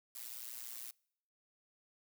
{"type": "noise with amplitude modulation", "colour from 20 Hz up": "blue", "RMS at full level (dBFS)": -43, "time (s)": [0.15, 0.91], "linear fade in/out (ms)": 5, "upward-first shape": "sine", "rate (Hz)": 119, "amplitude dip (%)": 90, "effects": ["noise-tail reverb RT60 0.7 s tail -26 dB re dry"]}